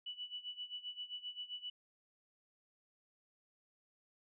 sine tone with tremolo, 2960 Hz, F#7, in tune, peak -40 dBFS, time 0.06-1.7 s, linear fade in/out 5 ms, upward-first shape sine, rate 7.6 Hz, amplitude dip 85%, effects none

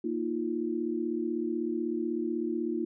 sine chord, Bb suspended fourth, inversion none, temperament equal with one note detuned, 233.1 / 313.1 / 349.2 Hz, Bb3 / Eb4 / F4, 0 / +11 / 0 cents, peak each -34 / -33 / -32 dBFS, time 0.04-2.85 s, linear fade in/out 5 ms, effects none

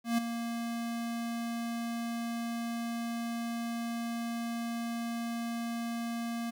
square tone with ADSR envelope, 233.1 Hz, A#3, in tune, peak -25 dBFS, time 0.04-6.51 s, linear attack 140 ms, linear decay 9 ms, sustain -9 dB, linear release 16 ms, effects 11-bit

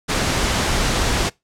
pink noise, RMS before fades -19 dBFS, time 0.08-1.3 s, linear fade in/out 20 ms, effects noise-tail reverb RT60 0.2 s tail -23 dB re dry + low-pass 8000 Hz 12 dB/octave

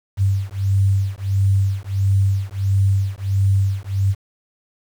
sine beating tone pair, 97 / 98.5 Hz, G2 / G2, -18 / +9 cents, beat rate 1.5 Hz, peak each -18 dBFS, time 0.17-4.15 s, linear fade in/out 50 ms, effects 7-bit

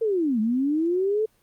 sine linear two-way sweep, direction down then up, 466.2 to 210 to 444.7 Hz, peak -20 dBFS, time 0.01-1.26 s, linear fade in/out 10 ms, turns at 0.4 s, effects pink hiss -64 dBFS RMS until 1.42 s + Opus 24 kbps

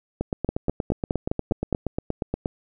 two click trains, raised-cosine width 2 ms, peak -11 / -9 dBFS, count 20 / 7, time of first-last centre 0.21-2.459 / 0.49-1.727 s, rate 8.45 / 4.85 Hz, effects none

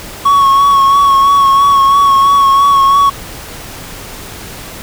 triangle tone with vibrato, 1108.7 Hz, C#6, in tune, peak -3 dBFS, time 0.25-3.1 s, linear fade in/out 10 ms, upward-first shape sine, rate 3 Hz, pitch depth 29 cents each way, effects pink hiss -28 dBFS RMS until 4.82 s

